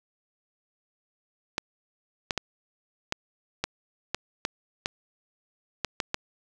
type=clicks; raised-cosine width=0.2 ms; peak=-9 dBFS; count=11; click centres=1.581 / 2.308 / 2.377 / 3.124 / 3.64 / 4.146 / 4.451 / 4.859 / 5.847 / 6.002 / 6.144 s; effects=none